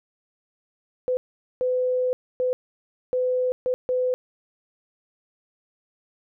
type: tone bursts at uneven times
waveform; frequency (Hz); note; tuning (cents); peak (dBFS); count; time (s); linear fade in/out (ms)
sine; 505; B4; +39; -20; 6; 1.08-1.17 / 1.61-2.13 / 2.4-2.53 / 3.13-3.52 / 3.66-3.74 / 3.89-4.14; 0
effects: none